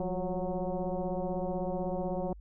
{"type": "tone with frequency modulation", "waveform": "sine", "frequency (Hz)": 190, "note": "F#3", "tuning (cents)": 46, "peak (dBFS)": -30, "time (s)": [0, 2.33], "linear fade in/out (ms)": 2, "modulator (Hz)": 182, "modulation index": 3.2, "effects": ["added 50 Hz sine -46 dBFS peak until 2.4 s"]}